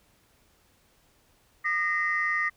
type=tone cluster; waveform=sine; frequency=1216 / 1858 / 2038 Hz; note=D#6 / A#6 / C7; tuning=-40 / -6 / -46 cents; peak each=-30 / -26 / -29 dBFS; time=1.64-2.5 s; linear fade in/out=20 ms; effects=tanh soft clip ceiling -16 dBFS + pink hiss -64 dBFS RMS until 2.56 s